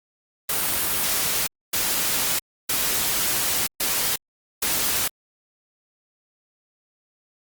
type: noise bursts at uneven times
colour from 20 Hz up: white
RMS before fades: -23 dBFS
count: 5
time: 0.49-1.47 / 1.73-2.39 / 2.69-3.67 / 3.8-4.16 / 4.62-5.08 s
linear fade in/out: 5 ms
effects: Opus 32 kbps